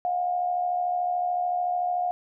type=tone with amplitude modulation; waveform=sine; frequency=716 Hz; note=F5; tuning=43 cents sharp; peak=-21 dBFS; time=0.05-2.11 s; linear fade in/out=0 ms; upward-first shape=sine; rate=73.6 Hz; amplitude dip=50%; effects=none